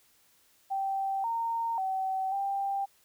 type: tone with pitch steps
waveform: sine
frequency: 779 / 920 / 763 / 790 Hz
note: G5 / A#5 / G5 / G5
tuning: -11 / -23 / -47 / +13 cents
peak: -28 dBFS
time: 0.7-2.86 s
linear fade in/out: 20 ms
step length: 540 ms
effects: white hiss -65 dBFS RMS until 3.04 s